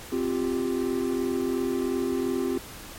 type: chord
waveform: triangle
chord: C suspended fourth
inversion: none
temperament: equal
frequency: 261.6 / 349.2 / 392 Hz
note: C4 / F4 / G4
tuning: 0 / 0 / 0 cents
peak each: -26 / -27 / -27 dBFS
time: 0.12-2.58 s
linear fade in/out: 5 ms
effects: pink hiss -42 dBFS RMS until 2.98 s + MP3 64 kbps